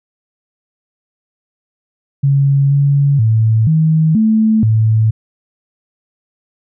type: tone with pitch steps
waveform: sine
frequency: 139.1 / 141.2 / 111 / 158.4 / 219.1 / 110.2 Hz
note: C#3 / C#3 / A2 / D#3 / A3 / A2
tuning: +6 / +32 / +16 / +31 / -7 / +3 cents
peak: -8 dBFS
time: 2.23-5.11 s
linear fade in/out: 10 ms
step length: 480 ms
effects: none